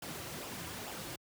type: noise with flanger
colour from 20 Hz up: pink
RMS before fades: -43 dBFS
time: 0.02-1.16 s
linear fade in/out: 5 ms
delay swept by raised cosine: 0.47 to 4.77 ms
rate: 2.3 Hz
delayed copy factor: -0.55
effects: high-pass 80 Hz 12 dB/octave